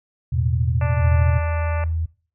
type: chord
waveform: sine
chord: E suspended fourth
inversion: none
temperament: equal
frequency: 82.41 / 110 / 123.47 Hz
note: E2 / A2 / B2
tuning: 0 / 0 / 0 cents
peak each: -21 / -24 / -21 dBFS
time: 0.32-1.39 s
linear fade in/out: 10 ms
type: harmonic tone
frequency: 293.7 Hz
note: D4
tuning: in tune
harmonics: 2 / 3 / 4 / 5 / 6 / 7 / 8 / 9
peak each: -29 / -33 / -35 / -37 / -39 / -40 / -41 / -42 dBFS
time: 0.81-1.84 s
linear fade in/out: 2 ms
type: tone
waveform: sine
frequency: 81.3 Hz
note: E2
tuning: 23 cents flat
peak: -20 dBFS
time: 1.01-2.06 s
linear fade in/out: 10 ms
effects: noise-tail reverb RT60 0.4 s tail -21 dB re dry